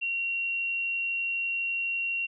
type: tone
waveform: sine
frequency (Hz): 2746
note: F7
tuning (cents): -30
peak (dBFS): -27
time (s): 0.01-2.27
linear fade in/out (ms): 20
effects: none